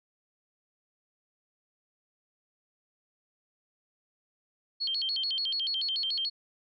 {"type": "tone with vibrato", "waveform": "sine", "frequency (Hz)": 3701, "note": "A#7", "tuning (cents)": -13, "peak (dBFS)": -28, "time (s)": [4.8, 6.3], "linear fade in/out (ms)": 20, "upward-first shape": "square", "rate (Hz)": 6.9, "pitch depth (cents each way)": 280, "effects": []}